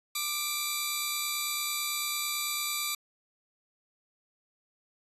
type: tone cluster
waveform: 10% pulse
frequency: 1189 / 2309 / 3938 Hz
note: D6 / D7 / B7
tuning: +21 / -30 / -6 cents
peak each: -26 dBFS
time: 0.15-2.95 s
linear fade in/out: 5 ms
effects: resampled to 32000 Hz